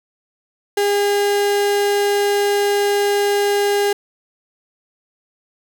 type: tone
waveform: 35% pulse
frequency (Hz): 406.3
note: G#4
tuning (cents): -38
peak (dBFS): -13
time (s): 0.77-3.93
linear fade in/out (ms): 5
effects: none